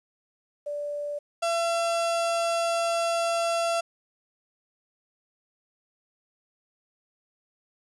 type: tone pair in turn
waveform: sine / 35% pulse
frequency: 584 / 675.5 Hz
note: D5 / E5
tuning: -10 / +42 cents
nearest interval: minor third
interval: 252 cents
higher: second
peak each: -29 / -22 dBFS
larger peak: second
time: 0.66-1.19 / 1.42-3.81 s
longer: second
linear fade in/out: 10 ms
effects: resampled to 24000 Hz + 10-bit